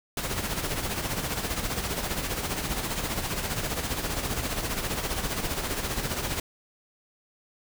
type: noise with tremolo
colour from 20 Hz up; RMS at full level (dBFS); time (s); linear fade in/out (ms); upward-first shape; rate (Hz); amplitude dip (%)
pink; -28; 0.17-6.4; 2; sine; 15; 55
effects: none